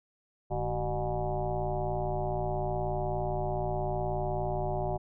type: tone with frequency modulation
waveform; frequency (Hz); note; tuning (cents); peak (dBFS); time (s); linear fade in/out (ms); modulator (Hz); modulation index
sine; 376.4; F#4; +30; -28; 0.5-4.98; 20; 116; 3.8
effects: none